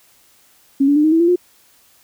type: tone with pitch steps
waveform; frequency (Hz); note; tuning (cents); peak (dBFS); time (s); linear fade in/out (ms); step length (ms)
sine; 274.7 / 286.9 / 299.6 / 312.8 / 326.7 / 341.1 / 356.2; C#4 / D4 / D4 / D#4 / E4 / F4 / F4; -16 / -40 / +35 / +9 / -15 / -41 / +34; -10; 0.8-1.36; 10; 80
effects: white hiss -53 dBFS RMS until 2.03 s